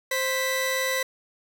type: tone pair together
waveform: sawtooth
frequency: 523.6 / 1975.5 Hz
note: C5 / B6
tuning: +1 / 0 cents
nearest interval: octave + major seventh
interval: 2299 cents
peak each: -23 dBFS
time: 0.11-1.03 s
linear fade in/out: 5 ms
effects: none